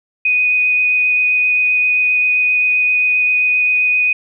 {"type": "tone with vibrato", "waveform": "sine", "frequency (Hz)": 2489, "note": "D#7", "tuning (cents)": 0, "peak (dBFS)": -11, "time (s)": [0.25, 4.13], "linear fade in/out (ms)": 5, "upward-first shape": "sine", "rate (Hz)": 7.6, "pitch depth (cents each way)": 9, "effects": []}